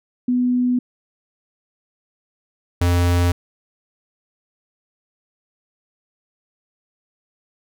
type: tone pair in turn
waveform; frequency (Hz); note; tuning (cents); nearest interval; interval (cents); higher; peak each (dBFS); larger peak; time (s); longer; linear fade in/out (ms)
sine / square; 248 / 87.68; B3 / F2; +7 / +7; octave + tritone; 1800; first; -15; neither; 0.28-0.79 / 2.81-3.32; neither; 5
effects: none